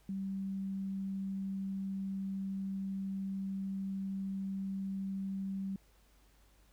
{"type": "tone", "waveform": "sine", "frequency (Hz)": 193.8, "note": "G3", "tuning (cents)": -20, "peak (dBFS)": -35, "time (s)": [0.09, 5.76], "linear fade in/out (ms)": 2, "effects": ["added 50 Hz sine -64 dBFS peak until 6.72 s", "pink hiss -69 dBFS RMS until 6.72 s"]}